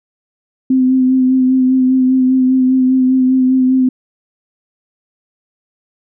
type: tone with vibrato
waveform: sine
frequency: 258.4 Hz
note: C4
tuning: 21 cents flat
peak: -8 dBFS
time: 0.7-3.89 s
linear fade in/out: 5 ms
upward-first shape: sine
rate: 5 Hz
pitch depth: 22 cents each way
effects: none